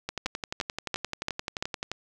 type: two click trains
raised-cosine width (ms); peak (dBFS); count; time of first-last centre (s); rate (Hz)
0.2; -14 / -11; 22 / 5; 0.09-1.916 / 0.26-1.625; 11.5 / 2.93
effects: none